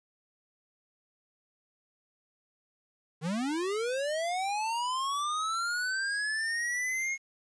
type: linear sweep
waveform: square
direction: up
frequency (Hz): 145.3 to 2171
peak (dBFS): -30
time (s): 3.21-7.18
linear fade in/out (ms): 50
effects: resampled to 22050 Hz + 10-bit